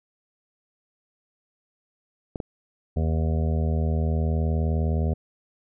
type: clicks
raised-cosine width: 2 ms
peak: -17 / -16 dBFS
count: 2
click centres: 2.358 / 2.402 s
type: harmonic tone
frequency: 79.7 Hz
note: D#2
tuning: 42 cents sharp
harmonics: 1 / 2 / 3 / 5 / 6 / 7 / 8 / 9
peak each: -22 / -28 / -32 / -36 / -38 / -39 / -40 / -41 dBFS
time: 2.96-5.14 s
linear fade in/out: 10 ms
effects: none